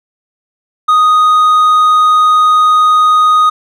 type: tone with hard clipping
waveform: sine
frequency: 1244.5 Hz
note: D#6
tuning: in tune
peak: -6 dBFS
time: 0.88-3.5 s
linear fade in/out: 10 ms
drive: 3 dB
effects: none